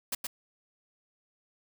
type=noise with echo; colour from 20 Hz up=white; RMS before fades=-32 dBFS; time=0.12-0.15 s; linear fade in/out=5 ms; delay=120 ms; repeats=1; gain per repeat=-3 dB; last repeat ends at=0.27 s; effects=none